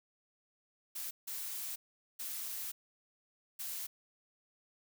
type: noise bursts at uneven times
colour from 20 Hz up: blue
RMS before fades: -41 dBFS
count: 4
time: 0.95-1.11 / 1.27-1.76 / 2.19-2.72 / 3.59-3.87 s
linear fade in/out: 10 ms
effects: none